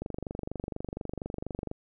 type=click train; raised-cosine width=2 ms; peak=-21 dBFS; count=42; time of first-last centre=0.02-1.714 s; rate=24.2 Hz; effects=none